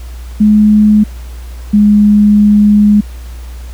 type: tone pair in turn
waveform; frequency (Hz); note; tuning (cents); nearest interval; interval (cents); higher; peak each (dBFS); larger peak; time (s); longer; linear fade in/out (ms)
sine; 211.4 / 207.9; G#3 / G#3; +31 / +2; unison; 29; first; -3; neither; 0.4-1.04 / 1.73-3.01; second; 10
effects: added 60 Hz sine -23 dBFS peak until 3.73 s + pink hiss -39 dBFS RMS until 3.73 s